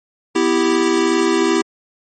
square chord, E minor, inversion second, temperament equal with one note detuned, 250 / 329.6 / 392 Hz, B3 / E4 / G4, +21 / 0 / 0 cents, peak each -22 / -17 / -18 dBFS, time 0.35-1.62 s, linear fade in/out 10 ms, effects MP3 32 kbps

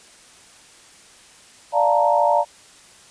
sine chord, Bb major seventh, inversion first, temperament equal, 587.3 / 698.5 / 880 / 932.3 Hz, D5 / F5 / A5 / Bb5, 0 / 0 / 0 / 0 cents, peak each -19 / -20 / -22 / -19 dBFS, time 1.72-2.45 s, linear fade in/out 50 ms, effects white hiss -48 dBFS RMS until 3.1 s + resampled to 22050 Hz

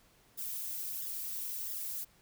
violet noise with flanger, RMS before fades -39 dBFS, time 0.37-2.05 s, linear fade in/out 20 ms, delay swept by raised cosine 0.57 to 3.67 ms, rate 1.5 Hz, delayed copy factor +0.8, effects pink hiss -65 dBFS RMS until 2.21 s

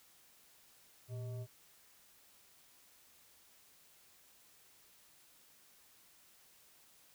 sine tone with frequency modulation, 116.54 Hz, A#2, in tune, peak -40 dBFS, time 1.08-1.47 s, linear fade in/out 50 ms, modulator 510 Hz, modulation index 0.44, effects white hiss -65 dBFS RMS until 7.14 s

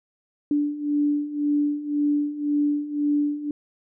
sine beating tone pair, 291.2 / 293.1 Hz, D4 / D4, -15 / -3 cents, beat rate 1.9 Hz, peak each -26 / -22 dBFS, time 0.51-3.51 s, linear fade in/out 2 ms, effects none

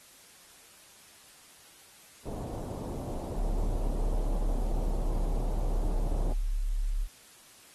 pink low-pass noise, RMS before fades -37 dBFS, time 2.25-6.34 s, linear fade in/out 20 ms, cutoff 800 Hz, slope 24 dB/octave
sine tone, 35.11 Hz, C#1, 23 cents sharp, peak -26 dBFS, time 3.34-7.08 s, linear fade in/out 50 ms
effects white hiss -55 dBFS RMS until 7.74 s + AAC 32 kbps

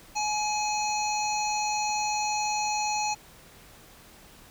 harmonic tone, 843 Hz, G#5, 26 cents sharp, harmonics 1 / 3 / 5 / 7 / 8, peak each -27 / -34 / -36 / -36 / -37 dBFS, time 0.15-3.15 s, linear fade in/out 20 ms, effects pink hiss -52 dBFS RMS until 4.5 s

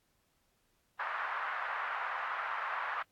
white band-pass noise, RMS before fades -37 dBFS, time 0.99-3.03 s, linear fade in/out 10 ms, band 880 to 1600 Hz, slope 24 dB/octave, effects pink hiss -75 dBFS RMS until 3.11 s + AAC 64 kbps

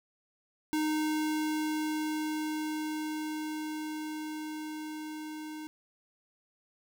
square tone with level ramp, 308.3 Hz, D#4, 16 cents flat, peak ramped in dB -28 to -40 dBFS, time 0.73-5.67 s, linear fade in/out 0 ms, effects none

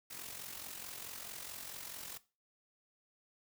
white noise with amplitude modulation, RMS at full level -44 dBFS, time 0.1-2.18 s, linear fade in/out 10 ms, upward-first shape sine, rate 44.6 Hz, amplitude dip 60%, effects noise-tail reverb RT60 0.3 s tail -17 dB re dry

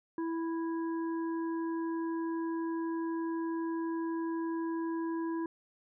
harmonic tone, 329.6 Hz, E4, in tune, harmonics 1 / 3 / 5, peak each -32 / -42 / -50 dBFS, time 0.18-5.46 s, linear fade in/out 2 ms, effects none

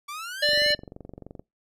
sawtooth exponential sweep, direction up, 1138 to 2298 Hz, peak -30 dBFS, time 0.08-0.73 s, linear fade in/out 10 ms
harmonic tone, 590 Hz, D5, 8 cents sharp, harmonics 1 / 3 / 5 / 7 / 9, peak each -25 / -25 / -27 / -23 / -37 dBFS, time 0.42-0.75 s, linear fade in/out 10 ms
click train, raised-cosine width 2 ms, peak -27 dBFS, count 22, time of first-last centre 0.49-1.395 s, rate 23.2 Hz
effects noise-tail reverb RT60 0.2 s tail -24 dB re dry + resampled to 32000 Hz

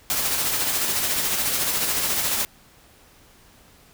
white noise with tremolo, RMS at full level -22 dBFS, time 0.1-2.45 s, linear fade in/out 0 ms, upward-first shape sine, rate 14 Hz, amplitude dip 35%, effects pink hiss -53 dBFS RMS until 3.93 s

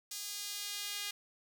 sawtooth tone with high-pass filter sweep, 408.8 Hz, G#4, 27 cents flat, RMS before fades -41 dBFS, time 0.11-1.11 s, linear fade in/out 5 ms, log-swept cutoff 5300 to 2900 Hz, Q 1.1, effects none

